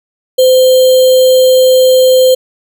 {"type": "tone with sample-and-hold", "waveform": "sine", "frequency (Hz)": 514, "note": "C5", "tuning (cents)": -31, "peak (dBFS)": -3, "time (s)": [0.38, 2.35], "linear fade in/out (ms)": 10, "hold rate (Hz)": 3675, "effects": []}